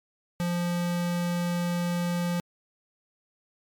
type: tone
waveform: square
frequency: 174.4 Hz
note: F3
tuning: 2 cents flat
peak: -26 dBFS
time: 0.4-2.4 s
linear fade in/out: 0 ms
effects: MP3 96 kbps